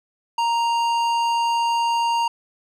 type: tone with tanh clipping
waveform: sine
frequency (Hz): 932.3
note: A#5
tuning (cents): 0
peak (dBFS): -20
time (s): 0.38-2.28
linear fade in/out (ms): 5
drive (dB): 14
effects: none